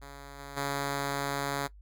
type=tone with level steps; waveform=5% pulse; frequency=140.4 Hz; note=C#3; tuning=22 cents sharp; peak=-34 / -31 / -19 dBFS; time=0.01-1.68 s; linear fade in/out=20 ms; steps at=0.38 / 0.56 s; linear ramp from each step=20 ms; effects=noise-tail reverb RT60 0.1 s tail -19 dB re dry + added 50 Hz sine -49 dBFS peak until 1.81 s